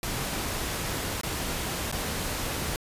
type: noise with dropouts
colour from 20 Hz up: pink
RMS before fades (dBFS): -31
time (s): 0.03-2.76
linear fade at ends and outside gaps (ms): 1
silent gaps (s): 1.212-1.233 / 1.915-1.925
effects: resampled to 32000 Hz